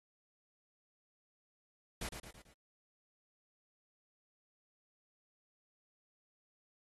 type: noise with echo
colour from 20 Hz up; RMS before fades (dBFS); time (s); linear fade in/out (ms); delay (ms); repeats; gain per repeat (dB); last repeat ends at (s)
pink; -41; 2.01-2.09; 5; 110; 4; -6; 2.53
effects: AAC 32 kbps